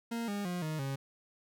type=tone with pitch steps; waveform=40% pulse; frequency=232.1 / 203.2 / 177.94 / 155.81 / 136.42 Hz; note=A#3 / G#3 / F3 / D#3 / C#3; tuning=-7 / -38 / +33 / +3 / -27 cents; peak=-33 dBFS; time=0.11-0.96 s; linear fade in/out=10 ms; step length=170 ms; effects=none